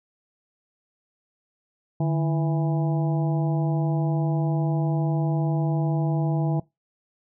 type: harmonic tone with a mistuned harmonic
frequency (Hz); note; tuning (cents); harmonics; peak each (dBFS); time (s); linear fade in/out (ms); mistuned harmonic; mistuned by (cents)
164.81; E3; 0; 1 / 2 / 3 / 4 / 5 / 6; -21 / -30 / -38 / -33 / -35 / -45; 2-6.6; 5; 1; -140
effects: noise-tail reverb RT60 0.2 s tail -22 dB re dry